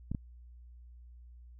clicks, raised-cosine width 5 ms, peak -22 dBFS, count 2, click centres 0.116 / 0.148 s, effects added 60 Hz sine -50 dBFS peak until 1.59 s

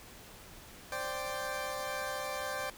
20% pulse chord, C suspended second, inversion none, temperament equal, 523.3 / 587.3 / 784 Hz, C5 / D5 / G5, 0 / 0 / 0 cents, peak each -35 / -34 / -36 dBFS, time 0.92-2.7 s, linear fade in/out 2 ms, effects pink hiss -52 dBFS RMS until 2.77 s

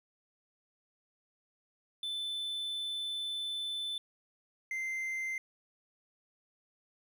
triangle tone pair in turn, 3520 / 2082 Hz, A7 / C7, 0 / -9 cents, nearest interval major sixth, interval 909 cents, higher first, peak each -33 / -32 dBFS, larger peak second, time 2.03-3.98 / 4.71-5.38 s, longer first, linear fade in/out 2 ms, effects none

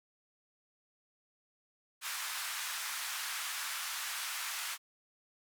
pink band-pass noise, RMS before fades -39 dBFS, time 2.01-4.78 s, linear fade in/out 50 ms, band 1100 to 15000 Hz, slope 24 dB/octave, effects none

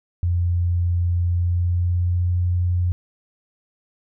sine tone with pitch glide, 87.31 to 88.84 Hz, F2 to F2, 0 to +30 cents, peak -17 dBFS, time 0.23-2.92 s, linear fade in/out 0 ms, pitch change +30 cents, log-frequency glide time 1.27-2.37 s, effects none

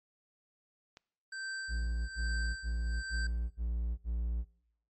click, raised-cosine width 0.2 ms, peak -33 dBFS, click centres 0.971 s
square tone with tremolo, 1559 Hz, G6, 10 cents flat, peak -37 dBFS, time 1.32-3.27 s, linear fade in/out 5 ms, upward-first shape sine, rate 1.2 Hz, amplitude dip 80%
triangle tone bursts, 58 Hz, A#1, 8 cents flat, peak -29 dBFS, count 6, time 1.68-4.45 s, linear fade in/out 50 ms, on 410 ms, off 62 ms
effects noise-tail reverb RT60 0.8 s tail -24 dB re dry + MP3 32 kbps

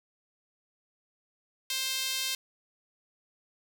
sawtooth tone with high-pass filter, 526 Hz, C5, 9 cents sharp, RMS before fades -32 dBFS, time 1.7-2.35 s, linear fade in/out 2 ms, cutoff 3400 Hz, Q 1.4, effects none

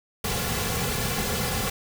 pink noise with comb filter, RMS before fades -27 dBFS, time 0.24-1.7 s, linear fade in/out 5 ms, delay 3.2 ms, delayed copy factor -0.75, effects none

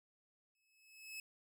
sawtooth tone with exponential growth, 2589 Hz, E7, 32 cents flat, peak -40 dBFS, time 0.55-1.2 s, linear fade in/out 2 ms, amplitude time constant 140 ms, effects none

